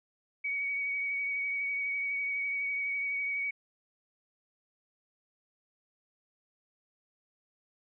sine tone with vibrato, 2251 Hz, C#7, 26 cents sharp, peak -30 dBFS, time 0.44-3.51 s, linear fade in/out 10 ms, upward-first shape triangle, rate 12 Hz, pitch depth 26 cents each way, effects none

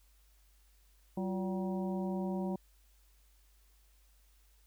harmonic tone with a mistuned harmonic, 190 Hz, F#3, 46 cents sharp, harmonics 1 / 2 / 3 / 4 / 5, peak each -34 / -40 / -44 / -46 / -48 dBFS, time 1.17-2.56 s, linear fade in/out 5 ms, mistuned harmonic 2, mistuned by -120 cents, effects added 50 Hz sine -63 dBFS peak until 4.66 s + white hiss -71 dBFS RMS until 4.66 s

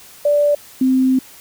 sine tone pair in turn, 584 / 260.1 Hz, D5 / C4, -10 / -10 cents, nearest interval octave + major second, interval 1400 cents, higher first, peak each -11 dBFS, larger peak neither, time 0.25-0.55 / 0.81-1.19 s, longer second, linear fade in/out 5 ms, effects white hiss -42 dBFS RMS until 1.4 s

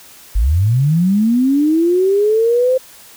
sine linear sweep, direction up, 44.24 to 523.3 Hz, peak -10 dBFS, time 0.35-2.78 s, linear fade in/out 10 ms, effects white hiss -41 dBFS RMS until 3.16 s

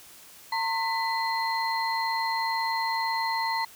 sine tone cluster, 908 / 1070 / 1996 / 4188 Hz, A#5 / C6 / B6 / C8, -46 / +38 / +18 / +1 cents, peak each -27 / -35 / -32 / -34 dBFS, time 0.52-3.65 s, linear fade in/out 5 ms, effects white hiss -50 dBFS RMS until 3.75 s

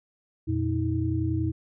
sine tone cluster, 87.3 / 118 / 317.8 Hz, F2 / A#2 / D#4, 0 / +22 / +37 cents, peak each -28 dBFS, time 0.47-1.52 s, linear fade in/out 20 ms, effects none

